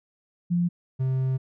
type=tone pair in turn; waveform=sine / triangle; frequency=174.3 / 131.04 Hz; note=F3 / C3; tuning=-3 / +3 cents; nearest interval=perfect fourth; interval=494 cents; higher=first; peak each=-20 dBFS; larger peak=neither; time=0.5-0.69 / 0.99-1.38 s; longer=second; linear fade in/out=20 ms; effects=none